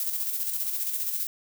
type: noise with tremolo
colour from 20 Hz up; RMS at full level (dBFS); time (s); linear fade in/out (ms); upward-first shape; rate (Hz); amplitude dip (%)
violet; -28; 0-1.27; 2; square; 15; 40
effects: none